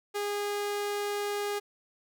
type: tone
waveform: sawtooth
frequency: 410 Hz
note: G#4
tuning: 22 cents flat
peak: -26 dBFS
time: 0.14-1.6 s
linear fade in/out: 20 ms
effects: none